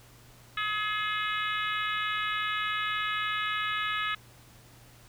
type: harmonic tone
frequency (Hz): 423.4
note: G#4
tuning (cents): +33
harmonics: 3 / 4 / 5 / 6 / 7 / 8 / 9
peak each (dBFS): -32 / -34 / -36 / -38 / -39 / -40 / -41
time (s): 0.57-4.15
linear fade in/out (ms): 5
effects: added 119 Hz sine -56 dBFS peak until 5.08 s + pink hiss -56 dBFS RMS until 5.08 s